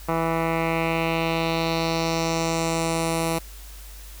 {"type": "tone with low-pass filter sweep", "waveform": "10% pulse", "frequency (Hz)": 164.4, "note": "E3", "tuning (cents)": -4, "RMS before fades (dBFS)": -24, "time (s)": [0.08, 3.39], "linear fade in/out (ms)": 10, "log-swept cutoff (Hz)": [1500, 12000], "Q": 2.1, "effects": ["added 50 Hz sine -39 dBFS peak until 4.2 s", "white hiss -46 dBFS RMS until 4.2 s"]}